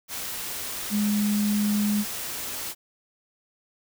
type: tone in noise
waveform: sine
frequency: 207.7 Hz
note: G#3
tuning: in tune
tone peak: -21 dBFS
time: 0.9-2.05 s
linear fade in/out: 50 ms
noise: white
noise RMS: -33 dBFS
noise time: 0.08-2.75 s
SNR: +9 dB
effects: none